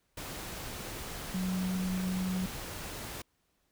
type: tone in noise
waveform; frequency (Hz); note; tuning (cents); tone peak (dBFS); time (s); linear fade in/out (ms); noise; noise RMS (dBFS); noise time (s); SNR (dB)
sine; 185; F#3; 0; -30; 1.34-2.46; 5; pink; -41; 0.17-3.22; +8
effects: pink hiss -75 dBFS RMS until 3.71 s